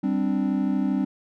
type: chord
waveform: triangle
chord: G suspended fourth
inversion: none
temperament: just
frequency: 196 / 261.3 / 294 Hz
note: G3 / C4 / D4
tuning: 0 / -2 / +2 cents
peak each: -23 / -23 / -25 dBFS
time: 0.03-1.05 s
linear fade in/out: 10 ms
effects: none